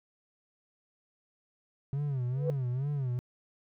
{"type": "tone with vibrato", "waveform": "triangle", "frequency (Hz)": 134, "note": "C3", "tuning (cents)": 42, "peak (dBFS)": -27, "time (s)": [1.93, 3.19], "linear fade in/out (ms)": 0, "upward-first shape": "sine", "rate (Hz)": 2.3, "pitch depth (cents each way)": 160}
{"type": "tone with exponential growth", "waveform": "sine", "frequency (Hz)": 493.9, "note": "B4", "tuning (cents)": 0, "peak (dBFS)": -24, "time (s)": [2.32, 2.5], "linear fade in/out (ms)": 0, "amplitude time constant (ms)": 38}
{"effects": ["tanh soft clip ceiling -18 dBFS"]}